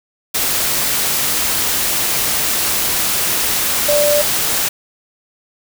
sine tone in noise, 587.3 Hz, D5, in tune, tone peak -12 dBFS, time 3.88-4.22 s, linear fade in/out 10 ms, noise white, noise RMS -17 dBFS, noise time 0.34-4.69 s, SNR +2 dB, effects none

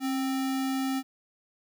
sine tone with sample-and-hold, 267.4 Hz, C4, 38 cents sharp, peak -26 dBFS, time 0-1.03 s, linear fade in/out 50 ms, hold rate 1050 Hz, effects none

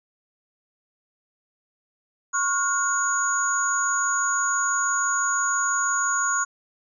sine tone cluster, 1097 / 1436 / 6770 Hz, C#6 / F6 / G#8, -18 / +48 / +32 cents, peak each -25 dBFS, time 2.33-6.45 s, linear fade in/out 20 ms, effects none

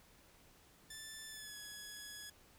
10% pulse tone with pitch glide, 1760 to 1682.5 Hz, A6 to G#6, 0 to +22 cents, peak -39 dBFS, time 0.9-2.3 s, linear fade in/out 5 ms, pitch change -78 cents, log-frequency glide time 1.29-1.56 s, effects pink hiss -65 dBFS RMS until 2.58 s

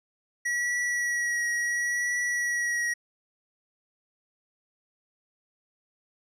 square tone with vibrato, 1924 Hz, B6, 46 cents flat, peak -26 dBFS, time 0.45-2.94 s, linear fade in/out 10 ms, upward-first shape triangle, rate 0.72 Hz, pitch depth 21 cents each way, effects low-pass 9000 Hz 12 dB/octave

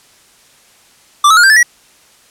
square tone with pitch steps, 1174.7 / 1295.9 / 1429.6 / 1577.1 / 1739.8 / 1919.4 Hz, D6 / E6 / F6 / G6 / A6 / B6, 0 / -30 / +40 / +10 / -20 / -50 cents, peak -5 dBFS, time 1.24-1.63 s, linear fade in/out 5 ms, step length 65 ms, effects white hiss -47 dBFS RMS until 2.3 s + low-pass 10000 Hz 12 dB/octave

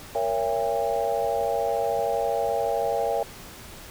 sine chord, A# diminished seventh, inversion none, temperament just, 466.2 / 559.4 / 671.3 / 805.5 Hz, A#4 / C#5 / E5 / G5, 0 / +16 / +31 / +47 cents, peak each -28 dBFS, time 0.15-3.23 s, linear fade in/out 2 ms, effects pink hiss -43 dBFS RMS until 3.9 s

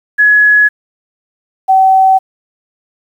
sine tone pair in turn, 1688 / 763.3 Hz, G#6 / G5, +28 / -46 cents, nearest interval octave + major second, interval 1374 cents, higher first, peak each -4 dBFS, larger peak neither, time 0.18-0.69 / 1.68-2.19 s, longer neither, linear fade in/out 20 ms, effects 7-bit

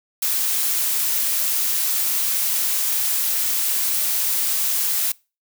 blue noise, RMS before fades -21 dBFS, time 0.22-5.12 s, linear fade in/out 5 ms, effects noise-tail reverb RT60 0.3 s tail -24 dB re dry

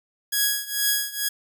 5% pulse tone with tremolo, 1661.2 Hz, G#6, in tune, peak -7 dBFS, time 0.32-1.29 s, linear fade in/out 10 ms, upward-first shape triangle, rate 2.2 Hz, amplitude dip 90%, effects none

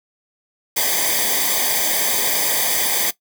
white noise with comb filter, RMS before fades -19 dBFS, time 0.76-3.11 s, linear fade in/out 10 ms, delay 0.73 ms, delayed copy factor -0.95, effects noise-tail reverb RT60 0.1 s tail -17 dB re dry

